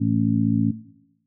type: harmonic tone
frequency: 55.4 Hz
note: A1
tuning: 13 cents sharp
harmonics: 2 / 3 / 4 / 5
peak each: -23 / -28 / -23 / -23 dBFS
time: 0-0.72 s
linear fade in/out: 20 ms
effects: noise-tail reverb RT60 0.9 s tail -17 dB re dry